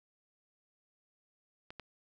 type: clicks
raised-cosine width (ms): 0.3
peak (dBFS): -30 / -28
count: 2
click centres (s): 1.705 / 1.797
effects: none